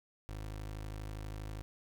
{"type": "tone", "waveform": "25% pulse", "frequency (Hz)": 52.4, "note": "G#1", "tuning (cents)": 16, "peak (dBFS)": -37, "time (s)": [0.29, 1.62], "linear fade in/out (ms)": 0, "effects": []}